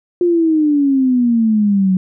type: exponential sweep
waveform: sine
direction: down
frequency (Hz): 356.2 to 183.7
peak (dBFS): -10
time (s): 0.21-1.97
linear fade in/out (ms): 2
effects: none